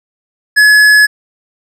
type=tone with tanh clipping; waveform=triangle; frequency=1699 Hz; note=G#6; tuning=39 cents sharp; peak=-5 dBFS; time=0.56-1.07 s; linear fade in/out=20 ms; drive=17 dB; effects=none